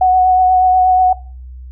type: tone with vibrato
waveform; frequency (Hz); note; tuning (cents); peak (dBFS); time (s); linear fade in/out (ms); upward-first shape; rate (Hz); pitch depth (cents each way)
sine; 740; F#5; 0; -7; 0.01-1.13; 5; triangle; 8.3; 19
effects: noise-tail reverb RT60 0.4 s tail -20 dB re dry + added 63 Hz sine -29 dBFS peak until 1.71 s